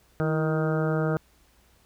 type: harmonic tone with a mistuned harmonic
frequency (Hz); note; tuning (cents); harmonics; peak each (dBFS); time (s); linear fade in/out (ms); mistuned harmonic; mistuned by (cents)
156.6; D#3; +11; 1 / 2 / 3 / 4 / 5 / 6 / 7 / 8 / 9 / 10; -25 / -31 / -29 / -32 / -39 / -44 / -47 / -37 / -37 / -43; 0.2-1.17; 0; 2; +63
effects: added 60 Hz sine -62 dBFS peak until 1.85 s + pink hiss -62 dBFS RMS until 1.85 s